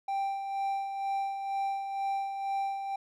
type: tone with tremolo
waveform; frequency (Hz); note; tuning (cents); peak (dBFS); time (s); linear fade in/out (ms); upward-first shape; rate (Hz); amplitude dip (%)
triangle; 786; G5; +4; -26; 0.08-2.96; 5; sine; 2.1; 50
effects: none